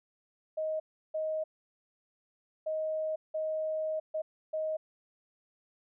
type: tone bursts at uneven times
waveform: sine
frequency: 627 Hz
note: D#5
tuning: 13 cents sharp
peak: -30 dBFS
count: 6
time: 0.57-0.8 / 1.14-1.44 / 2.66-3.16 / 3.34-4 / 4.14-4.22 / 4.53-4.77 s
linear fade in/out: 10 ms
effects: none